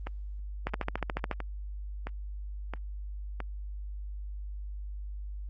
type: two click trains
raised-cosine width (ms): 0.5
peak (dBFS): -21 / -15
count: 6 / 10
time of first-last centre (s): 0.07-3.403 / 0.67-1.313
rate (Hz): 1.5 / 14
effects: added 50 Hz sine -36 dBFS peak until 5.49 s + Opus 24 kbps